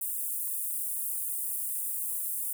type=high-pass noise; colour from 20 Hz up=pink; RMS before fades=-33 dBFS; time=0.01-2.53 s; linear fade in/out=5 ms; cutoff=8900 Hz; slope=48 dB/octave; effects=none